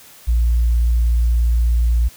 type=tone; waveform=sine; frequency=58.4 Hz; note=A#1; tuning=4 cents sharp; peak=-11 dBFS; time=0.27-2.09 s; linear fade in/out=20 ms; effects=tanh soft clip ceiling -9 dBFS + white hiss -44 dBFS RMS until 2.16 s